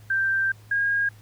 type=tone pair in turn; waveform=sine; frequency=1572 / 1628.5 Hz; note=G6 / G#6; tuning=+4 / -34 cents; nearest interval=minor second; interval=62 cents; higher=second; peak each=-20 dBFS; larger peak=neither; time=0.1-0.52 / 0.71-1.09 s; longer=first; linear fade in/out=5 ms; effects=added 106 Hz sine -46 dBFS peak until 1.21 s + pink hiss -56 dBFS RMS until 1.21 s